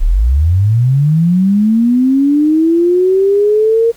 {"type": "linear sweep", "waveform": "sine", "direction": "up", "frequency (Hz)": [30.3, 466.2], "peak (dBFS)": -7, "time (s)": [0, 3.92], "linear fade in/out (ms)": 20, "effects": ["pink hiss -44 dBFS RMS until 3.96 s"]}